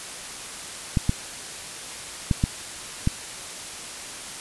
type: clicks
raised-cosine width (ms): 5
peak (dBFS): -7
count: 5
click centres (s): 0.972 / 1.094 / 2.312 / 2.439 / 3.074
effects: white hiss -36 dBFS RMS until 4.4 s + resampled to 24000 Hz